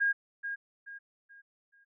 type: tone with echo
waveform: sine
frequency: 1626 Hz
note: G#6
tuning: 37 cents flat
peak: -24 dBFS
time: 0-0.13 s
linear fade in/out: 20 ms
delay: 430 ms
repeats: 4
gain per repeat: -9 dB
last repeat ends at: 1.85 s
effects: none